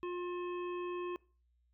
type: harmonic tone with a mistuned harmonic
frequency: 354.6 Hz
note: F4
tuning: 26 cents sharp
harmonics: 1 / 3 / 5 / 7 / 9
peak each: -37 / -44 / -58 / -52 / -60 dBFS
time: 0.03-1.16 s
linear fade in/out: 0 ms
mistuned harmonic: 7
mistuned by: +61 cents
effects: noise-tail reverb RT60 0.4 s tail -23 dB re dry + added 60 Hz sine -70 dBFS peak until 1.73 s